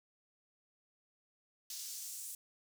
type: noise with high-pass filter sweep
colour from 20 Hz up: pink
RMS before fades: -45 dBFS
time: 1.7-2.35 s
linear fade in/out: 2 ms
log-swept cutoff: 5000 to 8200 Hz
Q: 1.5
effects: none